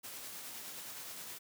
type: noise with tremolo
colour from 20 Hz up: white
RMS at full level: -45 dBFS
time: 0.03-1.39 s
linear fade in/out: 20 ms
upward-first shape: triangle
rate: 9.6 Hz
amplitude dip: 30%
effects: high-pass 100 Hz 12 dB/octave